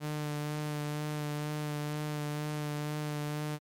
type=tone with vibrato; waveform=sawtooth; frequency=149.5 Hz; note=D3; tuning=31 cents sharp; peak=-29 dBFS; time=0-3.59 s; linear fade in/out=50 ms; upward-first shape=sine; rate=2.1 Hz; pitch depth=17 cents each way; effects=MP3 96 kbps